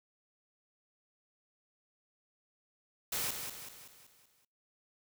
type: noise with echo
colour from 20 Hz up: white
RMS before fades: -35 dBFS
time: 3.12-3.31 s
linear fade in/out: 5 ms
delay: 190 ms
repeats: 6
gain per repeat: -6 dB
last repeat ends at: 4.45 s
effects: noise-tail reverb RT60 0.4 s tail -26 dB re dry